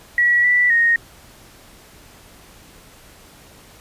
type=tone with pitch steps; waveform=sine; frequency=1931 / 1965 / 1862 Hz; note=B6 / B6 / A#6; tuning=-39 / -9 / -2 cents; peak=-12 dBFS; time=0.18-0.96 s; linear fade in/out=2 ms; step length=260 ms; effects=pink hiss -46 dBFS RMS until 3.8 s + resampled to 32000 Hz